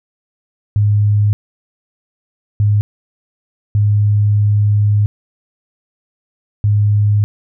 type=tone bursts at uneven times; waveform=sine; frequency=103.83 Hz; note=G#2; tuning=in tune; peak=-9 dBFS; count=4; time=0.76-1.33 / 2.6-2.81 / 3.75-5.06 / 6.64-7.24 s; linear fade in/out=0 ms; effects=none